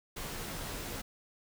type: noise with comb filter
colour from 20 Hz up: pink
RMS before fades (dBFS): -40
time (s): 0.16-1.02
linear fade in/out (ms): 10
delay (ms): 16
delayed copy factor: -0.5
effects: none